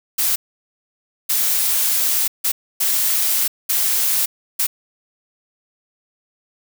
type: noise bursts at uneven times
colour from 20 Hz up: blue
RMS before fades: -18 dBFS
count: 6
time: 0.18-0.36 / 1.29-2.28 / 2.44-2.52 / 2.8-3.48 / 3.69-4.26 / 4.59-4.67 s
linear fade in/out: 10 ms
effects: none